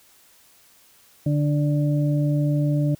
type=harmonic tone; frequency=146.83 Hz; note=D3; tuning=in tune; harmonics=1 / 2 / 4; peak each=-19 / -25 / -31 dBFS; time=1.26-2.95 s; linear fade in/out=5 ms; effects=white hiss -55 dBFS RMS until 2.99 s